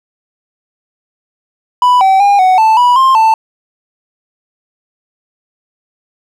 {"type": "tone with pitch steps", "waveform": "triangle", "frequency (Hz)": [990, 768, 808, 745, 881, 979, 1056, 887], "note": ["B5", "G5", "G#5", "F#5", "A5", "B5", "C6", "A5"], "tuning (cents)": [4, -36, -48, 12, 2, -15, 16, 14], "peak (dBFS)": -3, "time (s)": [1.82, 3.34], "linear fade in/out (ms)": 2, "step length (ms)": 190, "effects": []}